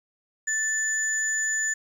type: tone pair together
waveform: sine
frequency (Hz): 1760 / 6977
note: A6 / A8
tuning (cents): 0 / -16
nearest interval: 2 octaves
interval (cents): 2384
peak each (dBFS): -25 / -26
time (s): 0.47-1.74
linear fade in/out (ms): 10
effects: tanh soft clip ceiling -16 dBFS + 9-bit